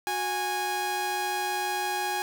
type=tone pair together; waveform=sawtooth; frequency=365.8 / 825.5 Hz; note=F#4 / G#5; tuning=-20 / -11 cents; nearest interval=octave + major second; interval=1409 cents; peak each=-31 / -24 dBFS; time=0.07-2.22 s; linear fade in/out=0 ms; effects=none